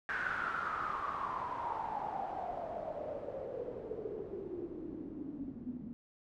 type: noise with low-pass filter sweep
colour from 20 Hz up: white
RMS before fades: -40 dBFS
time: 0.09-5.93 s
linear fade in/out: 0 ms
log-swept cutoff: 1600 to 230 Hz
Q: 8.8
effects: none